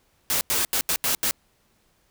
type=noise bursts at uneven times; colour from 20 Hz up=white; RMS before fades=-23 dBFS; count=6; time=0.3-0.41 / 0.5-0.65 / 0.73-0.81 / 0.89-0.96 / 1.04-1.15 / 1.23-1.31 s; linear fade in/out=0 ms; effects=pink hiss -65 dBFS RMS until 2.1 s